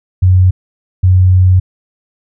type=tone pair in turn; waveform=sine; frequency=92.2 / 92.2 Hz; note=F#2 / F#2; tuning=-6 / -6 cents; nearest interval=unison; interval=0 cents; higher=neither; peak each=-4 dBFS; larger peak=neither; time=0.22-0.51 / 1.03-1.6 s; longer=second; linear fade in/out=10 ms; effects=none